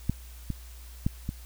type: clicks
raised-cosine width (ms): 5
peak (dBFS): -12 / -18 / -12 / -18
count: 4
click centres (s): 0.096 / 0.503 / 1.065 / 1.291
effects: added 60 Hz sine -43 dBFS peak until 1.45 s + white hiss -53 dBFS RMS until 1.45 s